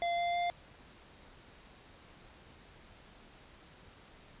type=tone with pitch steps; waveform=square; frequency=690 / 694.4 / 698.8 Hz; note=F5 / F5 / F5; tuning=-21 / -10 / +1 cents; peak=-31 dBFS; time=0.02-0.5 s; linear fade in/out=0 ms; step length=160 ms; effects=pink hiss -57 dBFS RMS until 4.4 s + resampled to 8000 Hz